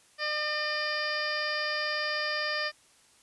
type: harmonic tone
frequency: 603 Hz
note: D5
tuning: 46 cents sharp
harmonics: 1 / 2 / 3 / 4 / 5 / 6 / 7 / 8 / 9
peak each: -36 / -37 / -32 / -39 / -42 / -46 / -46 / -35 / -44 dBFS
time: 0.18-2.72 s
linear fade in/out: 50 ms
effects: white hiss -61 dBFS RMS until 3.22 s + resampled to 24000 Hz